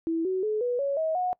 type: tone with pitch steps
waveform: sine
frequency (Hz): 328.2 / 374.8 / 428.1 / 488.9 / 558.4 / 637.7 / 728.3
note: E4 / F#4 / A4 / B4 / C#5 / D#5 / F#5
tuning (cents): -8 / +22 / -47 / -18 / +13 / +42 / -28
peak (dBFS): -24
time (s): 0.07-1.33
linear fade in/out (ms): 0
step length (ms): 180
effects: noise-tail reverb RT60 0.1 s tail -24 dB re dry